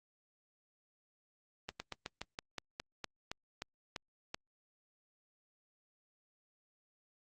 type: slowing click train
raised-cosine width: 0.2 ms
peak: -22 dBFS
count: 13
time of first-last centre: 1.69-4.345 s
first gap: 110 ms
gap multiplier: 1.12
effects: Opus 32 kbps